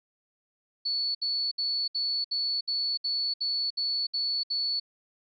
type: tone bursts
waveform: sine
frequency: 4435 Hz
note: C#8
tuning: in tune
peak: -26 dBFS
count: 11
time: 0.85-4.8 s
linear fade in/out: 10 ms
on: 300 ms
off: 65 ms
effects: none